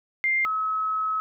sine tone pair in turn, 2102 / 1285.6 Hz, C7 / E6, +7 / -44 cents, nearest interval major sixth, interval 851 cents, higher first, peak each -20 / -23 dBFS, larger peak first, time 0.24-0.45 / 0.45-1.2 s, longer second, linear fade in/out 0 ms, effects none

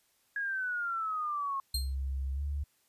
sine exponential sweep, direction down, 1661.2 to 1079 Hz, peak -31 dBFS, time 0.36-1.6 s, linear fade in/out 2 ms
sawtooth tone with exponential decay, 4191 Hz, C8, 2 cents sharp, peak -26 dBFS, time 1.74-1.95 s, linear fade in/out 5 ms, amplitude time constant 44 ms
sine tone with pitch glide, 67.3 to 71.71 Hz, C2 to D2, +49 to -41 cents, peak -31 dBFS, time 1.74-2.64 s, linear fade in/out 10 ms, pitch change +110 cents, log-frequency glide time 2.34-2.41 s
effects white hiss -71 dBFS RMS until 2.88 s + resampled to 32000 Hz

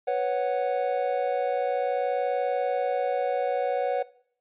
triangle chord, B suspended second, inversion none, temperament equal, 493.9 / 554.4 / 740 Hz, B4 / C#5 / F#5, 0 / 0 / 0 cents, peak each -26 dBFS, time 0.07-4.03 s, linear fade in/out 10 ms, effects noise-tail reverb RT60 0.6 s tail -20 dB re dry + resampled to 8000 Hz

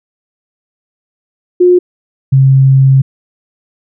sine tone pair in turn, 358.5 / 134.29 Hz, F4 / C3, +45 / +45 cents, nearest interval octave + perfect fourth, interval 1700 cents, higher first, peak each -3 dBFS, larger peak neither, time 1.6-1.79 / 2.32-3.02 s, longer second, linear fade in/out 10 ms, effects none

